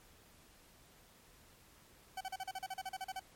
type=tone bursts; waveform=40% pulse; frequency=761 Hz; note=F#5; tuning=48 cents sharp; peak=-38 dBFS; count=14; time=2.17-3.196 s; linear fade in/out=5 ms; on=38 ms; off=38 ms; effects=pink hiss -63 dBFS RMS until 3.35 s + MP3 64 kbps

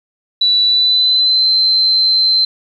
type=tone with pitch glide; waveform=sine; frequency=3951 to 4095 Hz; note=B7 to C8; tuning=0 to -38 cents; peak=-9 dBFS; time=0.41-2.45 s; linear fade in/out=5 ms; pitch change=+62 cents; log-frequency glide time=0.65-1.49 s; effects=8-bit

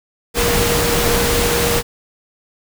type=tone in noise; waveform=sine; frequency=473.4 Hz; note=A#4; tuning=27 cents sharp; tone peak=-19 dBFS; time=0.34-1.83 s; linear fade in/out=50 ms; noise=pink; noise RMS=-17 dBFS; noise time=0.34-1.83 s; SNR=-5 dB; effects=none

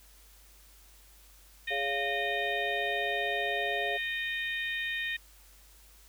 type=harmonic tone; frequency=615 Hz; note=D#5; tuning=20 cents flat; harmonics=3 / 4 / 5 / 6; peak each=-33 / -37 / -42 / -40 dBFS; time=1.67-5.17 s; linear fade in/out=10 ms
type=chord; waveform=sine; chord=Db major; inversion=second; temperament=equal with one note detuned; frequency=415.3 / 562.8 / 698.5 Hz; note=Ab4 / Db5 / F5; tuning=0 / +26 / 0 cents; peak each=-37 / -38 / -34 dBFS; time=1.7-3.98 s; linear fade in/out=20 ms
effects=added 50 Hz sine -57 dBFS peak until 6.08 s + white hiss -59 dBFS RMS until 6.08 s

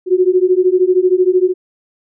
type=beating tone pair; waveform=sine; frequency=360.6 / 373.6 Hz; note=F#4 / F#4; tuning=-45 / +17 cents; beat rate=13 Hz; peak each=-12 dBFS; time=0.06-1.54 s; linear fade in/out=50 ms; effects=none

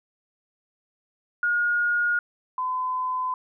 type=tone pair in turn; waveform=sine; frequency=1433 / 1016.5 Hz; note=F6 / B5; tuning=+44 / +50 cents; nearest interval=tritone; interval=594 cents; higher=first; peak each=-20 / -24 dBFS; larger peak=first; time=1.43-2.19 / 2.58-3.34 s; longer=neither; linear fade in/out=2 ms; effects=none

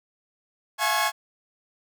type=tone cluster; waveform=sawtooth; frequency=672 / 726 / 849 / 1092 / 1661 Hz; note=E5 / F#5 / G#5 / C#6 / G#6; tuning=+33 / -33 / +38 / -26 / 0 cents; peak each=-27 / -28 / -23 / -22 / -25 dBFS; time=0.78-1.12 s; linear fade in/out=50 ms; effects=none

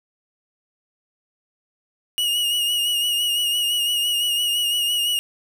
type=tone with vibrato; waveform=45% pulse; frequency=2883 Hz; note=F#7; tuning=46 cents flat; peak=-19 dBFS; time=2.18-5.19 s; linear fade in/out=0 ms; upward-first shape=sine; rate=5.9 Hz; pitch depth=37 cents each way; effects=none

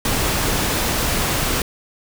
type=noise; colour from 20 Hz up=pink; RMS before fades=-20 dBFS; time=0.05-1.62 s; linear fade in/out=2 ms; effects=none

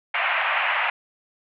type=band-pass noise; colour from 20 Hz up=white; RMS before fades=-23 dBFS; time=0.14-0.9 s; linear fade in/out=5 ms; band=640 to 2700 Hz; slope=48 dB/octave; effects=none

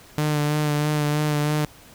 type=tone with vibrato; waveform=sawtooth; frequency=149.5 Hz; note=D3; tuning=31 cents sharp; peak=-16 dBFS; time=0.18-1.65 s; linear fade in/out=0 ms; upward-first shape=sine; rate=3.1 Hz; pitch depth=24 cents each way; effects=pink hiss -48 dBFS RMS until 1.94 s

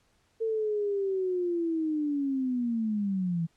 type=linear sweep; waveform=sine; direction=down; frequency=452.3 to 161.7 Hz; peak=-26 dBFS; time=0.4-3.47 s; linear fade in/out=20 ms; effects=pink hiss -69 dBFS RMS until 3.56 s + low-pass 9000 Hz 12 dB/octave

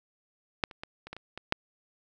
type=clicks; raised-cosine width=0.3 ms; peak=-9 / -30 / -22 / -27 / -23 / -27 / -23 / -8 dBFS; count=8; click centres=0.638 / 0.712 / 0.835 / 1.07 / 1.13 / 1.166 / 1.376 / 1.524 s; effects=none

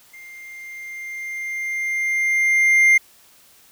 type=tone with level ramp; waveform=triangle; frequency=2100 Hz; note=C7; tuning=6 cents sharp; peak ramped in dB=-37 to -8 dBFS; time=0.13-2.98 s; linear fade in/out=10 ms; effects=white hiss -52 dBFS RMS until 3.71 s

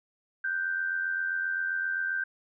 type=tone pair together; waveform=sine; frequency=1477.4 / 1565 Hz; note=F#6 / G6; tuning=-3 / -3 cents; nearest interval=minor second; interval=100 cents; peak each=-36 / -28 dBFS; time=0.44-2.24 s; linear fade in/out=5 ms; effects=none

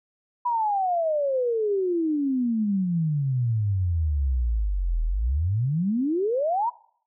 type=exponential two-way sweep; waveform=sine; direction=down then up; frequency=987.8 to 39.06 to 987.8 Hz; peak=-21 dBFS; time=0.45-6.7 s; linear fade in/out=10 ms; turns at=5.04 s; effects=noise-tail reverb RT60 0.6 s tail -21 dB re dry

